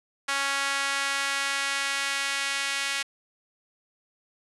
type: tone with high-pass filter sweep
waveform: sawtooth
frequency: 277.2 Hz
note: C#4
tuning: in tune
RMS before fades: -28 dBFS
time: 0.28-3.03 s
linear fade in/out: 10 ms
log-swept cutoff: 1400 to 2100 Hz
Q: 1.3
effects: resampled to 24000 Hz